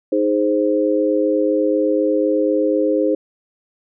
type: chord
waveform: sine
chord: Ab major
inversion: second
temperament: equal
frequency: 311.1 / 415.3 / 523.3 Hz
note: Eb4 / Ab4 / C5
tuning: 0 / 0 / 0 cents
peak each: -18 / -20 / -18 dBFS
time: 0.12-3.15 s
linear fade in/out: 5 ms
effects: none

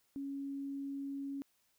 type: tone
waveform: sine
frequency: 277.2 Hz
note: C#4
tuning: in tune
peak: -38 dBFS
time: 0.16-1.42 s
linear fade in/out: 0 ms
effects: white hiss -75 dBFS RMS until 1.78 s

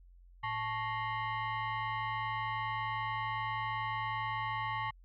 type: tone with frequency modulation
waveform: sine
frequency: 113.6 Hz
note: A#2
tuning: 44 cents flat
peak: -33 dBFS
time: 0.43-4.91 s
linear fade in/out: 10 ms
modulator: 991 Hz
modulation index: 1.9
effects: added 44 Hz sine -55 dBFS peak until 5.04 s

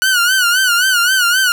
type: tone with vibrato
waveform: sawtooth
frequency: 1469 Hz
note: F#6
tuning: 13 cents flat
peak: -7 dBFS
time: 0.02-1.52 s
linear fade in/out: 0 ms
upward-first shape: sine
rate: 3.8 Hz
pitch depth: 100 cents each way
effects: none

